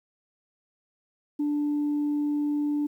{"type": "tone", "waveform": "sine", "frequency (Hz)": 293.7, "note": "D4", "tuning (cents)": 0, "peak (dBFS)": -22, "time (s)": [1.39, 2.87], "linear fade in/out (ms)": 10, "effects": ["tanh soft clip ceiling -21 dBFS", "10-bit"]}